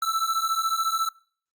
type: beating tone pair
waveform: square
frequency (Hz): 1318.5 / 1332.5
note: E6 / E6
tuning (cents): 0 / +18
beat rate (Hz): 14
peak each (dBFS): -27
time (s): 0.02-1.09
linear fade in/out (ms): 5
effects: noise-tail reverb RT60 0.5 s tail -25 dB re dry + Opus 48 kbps